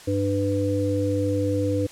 harmonic tone, 99.4 Hz, G2, 25 cents sharp, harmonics 1 / 3 / 5, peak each -25 / -25 / -25 dBFS, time 0.07-1.87 s, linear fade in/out 10 ms, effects white hiss -45 dBFS RMS until 1.91 s + low-pass 9000 Hz 12 dB/octave

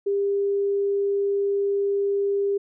sine tone, 400 Hz, G4, 35 cents sharp, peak -20 dBFS, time 0.06-2.58 s, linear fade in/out 10 ms, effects none

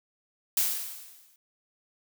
blue noise with exponential decay, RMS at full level -23 dBFS, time 0.57-1.36 s, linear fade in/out 2 ms, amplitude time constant 170 ms, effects none

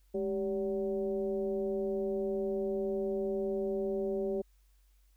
sine tone with frequency modulation, 390.1 Hz, G4, 8 cents flat, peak -30 dBFS, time 0.14-4.42 s, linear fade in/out 10 ms, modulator 182 Hz, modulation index 0.88, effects added 48 Hz sine -62 dBFS peak until 5.16 s + white hiss -75 dBFS RMS until 5.16 s

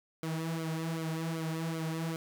sawtooth tone with flanger, 162.1 Hz, E3, 29 cents flat, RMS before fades -35 dBFS, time 0.23-2.16 s, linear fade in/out 0 ms, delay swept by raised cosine 1.1 to 4.9 ms, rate 2.6 Hz, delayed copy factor -0.75, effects none

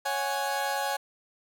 30% pulse chord, C# suspended fourth, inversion none, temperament equal, 554.4 / 740 / 830.6 Hz, C#5 / F#5 / G#5, 0 / 0 / 0 cents, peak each -31 / -32 / -27 dBFS, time 0.05-0.97 s, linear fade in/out 10 ms, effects none

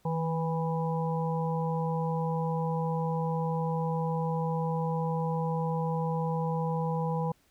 harmonic tone with a mistuned harmonic, 164.3 Hz, E3, 5 cents flat, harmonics 1 / 3 / 5 / 6, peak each -29 / -34 / -36 / -37 dBFS, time 0.05-7.32 s, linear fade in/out 5 ms, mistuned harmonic 1, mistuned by -36 cents, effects pink hiss -67 dBFS RMS until 7.5 s

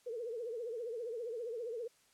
sine tone with vibrato, 466.2 Hz, A#4, in tune, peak -38 dBFS, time 0.06-1.88 s, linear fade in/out 10 ms, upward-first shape triangle, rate 15 Hz, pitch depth 140 cents each way, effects white hiss -69 dBFS RMS until 2.13 s + low-pass 10000 Hz 12 dB/octave

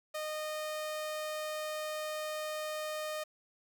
sawtooth tone, 615 Hz, D#5, 20 cents flat, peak -32 dBFS, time 0.14-3.24 s, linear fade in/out 10 ms, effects 10-bit

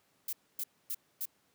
violet noise bursts, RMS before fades -36 dBFS, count 4, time 0.28-1.256 s, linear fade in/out 5 ms, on 49 ms, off 260 ms, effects pink hiss -71 dBFS RMS until 1.54 s + high-pass 150 Hz 12 dB/octave

